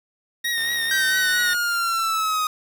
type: tone with vibrato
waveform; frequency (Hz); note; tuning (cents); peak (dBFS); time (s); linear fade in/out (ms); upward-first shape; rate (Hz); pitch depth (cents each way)
25% pulse; 1864.7; A#6; 0; -18; 0.44-1.54; 10; triangle; 4.4; 44
type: click train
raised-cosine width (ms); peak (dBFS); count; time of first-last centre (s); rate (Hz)
0.3; -22; 71; 0.58-1.546; 72.5
type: linear sweep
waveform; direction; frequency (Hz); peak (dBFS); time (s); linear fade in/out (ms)
45% pulse; down; 1568 to 1244.5; -20; 0.91-2.47; 2
effects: 7-bit